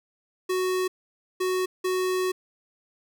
square tone bursts at uneven times, 370 Hz, F#4, in tune, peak -24 dBFS, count 3, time 0.49-0.88 / 1.4-1.66 / 1.84-2.32 s, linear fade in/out 10 ms, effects none

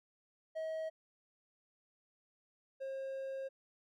triangle tone pair in turn, 638 / 536.5 Hz, D#5 / C5, +43 / +43 cents, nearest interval minor third, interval 300 cents, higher first, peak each -35 / -37 dBFS, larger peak first, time 0.55-0.9 / 2.8-3.49 s, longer second, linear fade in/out 20 ms, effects none

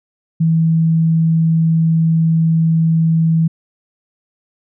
sine tone, 162.7 Hz, E3, 22 cents flat, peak -10 dBFS, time 0.4-3.48 s, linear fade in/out 10 ms, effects none

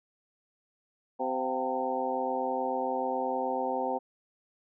harmonic tone with a mistuned harmonic, 129.4 Hz, C3, 19 cents flat, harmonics 2 / 3 / 4 / 5 / 6 / 7, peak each -37 / -38 / -33 / -38 / -33 / -35 dBFS, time 1.19-3.99 s, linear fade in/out 20 ms, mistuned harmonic 5, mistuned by +110 cents, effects none

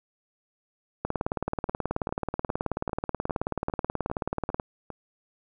two click trains, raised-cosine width 1 ms, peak -13 / -23 dBFS, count 67 / 9, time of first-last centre 1.05-4.598 / 1.69-4.903 s, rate 18.6 / 2.49 Hz, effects none

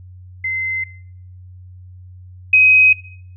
sine tone pair in turn, 2066 / 2525 Hz, C7 / D#7, -22 / +25 cents, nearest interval minor third, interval 347 cents, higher second, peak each -18 / -6 dBFS, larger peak second, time 0.44-0.84 / 2.53-2.93 s, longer neither, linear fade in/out 5 ms, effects noise-tail reverb RT60 0.6 s tail -20 dB re dry + added 91 Hz sine -36 dBFS peak until 3.36 s

